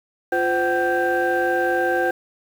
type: tone cluster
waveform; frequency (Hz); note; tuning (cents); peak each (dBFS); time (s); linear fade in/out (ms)
sine; 349.7 / 514 / 759 / 1574; F4 / C5 / F#5 / G6; +2 / -31 / +44 / +7; -22; 0.32-2.11; 5
effects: tanh soft clip ceiling -12 dBFS + 7-bit